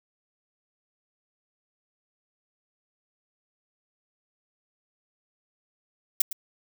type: noise with echo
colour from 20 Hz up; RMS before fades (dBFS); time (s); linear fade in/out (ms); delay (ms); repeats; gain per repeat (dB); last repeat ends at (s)
violet; -19; 6.2-6.22; 5; 110; 1; -13; 6.33
effects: none